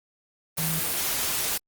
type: tone in noise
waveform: sine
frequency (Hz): 160.4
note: E3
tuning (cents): -47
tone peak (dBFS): -29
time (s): 0.58-0.8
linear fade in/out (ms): 10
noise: white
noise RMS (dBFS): -27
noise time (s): 0.57-1.58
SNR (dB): -5
effects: Opus 24 kbps